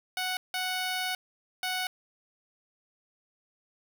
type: tone bursts at uneven times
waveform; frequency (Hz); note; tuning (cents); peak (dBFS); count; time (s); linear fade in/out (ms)
10% pulse; 740; F#5; 0; -21; 3; 0.17-0.37 / 0.54-1.15 / 1.63-1.87; 2
effects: none